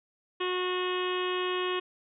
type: harmonic tone with a mistuned harmonic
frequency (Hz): 364.7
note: F#4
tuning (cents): -25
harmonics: 1 / 2 / 3 / 4 / 5 / 6 / 7 / 8 / 9 / 10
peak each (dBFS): -30 / -44 / -34 / -44 / -40 / -48 / -39 / -39 / -40 / -49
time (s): 0.4-1.8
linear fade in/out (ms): 10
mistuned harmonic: 6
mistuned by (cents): -31
effects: none